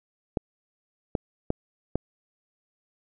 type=clicks; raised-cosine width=2 ms; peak=-11 dBFS; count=4; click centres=0.372 / 1.152 / 1.504 / 1.956 s; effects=none